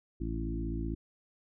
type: harmonic tone with a mistuned harmonic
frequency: 55.6 Hz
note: A1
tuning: 19 cents sharp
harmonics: 1 / 2 / 3 / 4 / 5 / 6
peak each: -35 / -41 / -42 / -43 / -40 / -40 dBFS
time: 0.2-0.95 s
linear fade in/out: 10 ms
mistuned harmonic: 2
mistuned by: +20 cents
effects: none